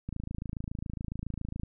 click train, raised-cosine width 5 ms, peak -23 dBFS, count 43, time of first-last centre 0.09-1.634 s, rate 27.2 Hz, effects none

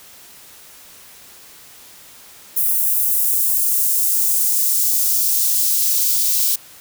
blue noise with high-pass filter sweep, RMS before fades -17 dBFS, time 2.56-6.56 s, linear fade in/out 10 ms, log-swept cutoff 11000 to 4000 Hz, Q 0.98, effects white hiss -43 dBFS RMS until 6.8 s

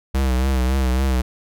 square tone with vibrato, 65 Hz, C2, 11 cents flat, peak -17 dBFS, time 0.14-1.22 s, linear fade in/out 10 ms, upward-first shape triangle, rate 3.6 Hz, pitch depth 73 cents each way, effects none

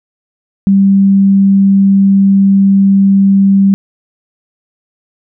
sine tone, 196 Hz, G3, in tune, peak -4 dBFS, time 0.67-3.74 s, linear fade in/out 0 ms, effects none

